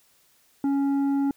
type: tone with tanh clipping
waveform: sine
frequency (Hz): 278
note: C#4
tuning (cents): +5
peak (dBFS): -22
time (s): 0.64-1.31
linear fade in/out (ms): 2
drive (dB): 7
effects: white hiss -62 dBFS RMS until 1.36 s